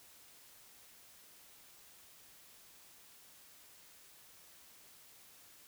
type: silence
effects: white hiss -60 dBFS RMS until 5.67 s